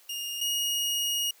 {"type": "tone pair in turn", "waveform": "sawtooth", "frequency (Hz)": [2837, 2875], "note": ["F7", "F7"], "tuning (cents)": [27, 50], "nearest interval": "unison", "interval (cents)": 23, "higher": "second", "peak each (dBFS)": [-29, -23], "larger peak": "second", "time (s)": [[0.09, 0.41], [0.41, 1.31]], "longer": "second", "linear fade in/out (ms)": 5, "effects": ["white hiss -58 dBFS RMS until 1.4 s", "high-pass 400 Hz 12 dB/octave"]}